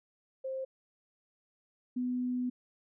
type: tone pair in turn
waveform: sine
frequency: 528 / 249.2 Hz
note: C5 / B3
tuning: +16 / +16 cents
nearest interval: octave + minor second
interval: 1300 cents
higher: first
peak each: -34 / -30 dBFS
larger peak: second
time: 0.44-0.65 / 1.96-2.5 s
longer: second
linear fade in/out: 10 ms
effects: none